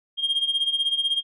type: tone with tremolo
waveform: sine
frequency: 3223 Hz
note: G7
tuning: 47 cents sharp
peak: -16 dBFS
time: 0.17-1.23 s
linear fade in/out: 50 ms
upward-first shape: sine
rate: 16 Hz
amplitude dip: 80%
effects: tanh soft clip ceiling -17 dBFS